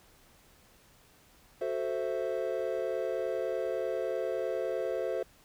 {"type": "chord", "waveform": "triangle", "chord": "F# half-diminished seventh", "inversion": "none", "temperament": "equal", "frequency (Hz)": [370, 440, 523.3, 659.3], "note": ["F#4", "A4", "C5", "E5"], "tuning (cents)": [0, 0, 0, 0], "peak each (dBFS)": [-35, -34, -32, -35], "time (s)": [1.61, 5.23], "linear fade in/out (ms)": 5, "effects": ["pink hiss -61 dBFS RMS until 5.44 s"]}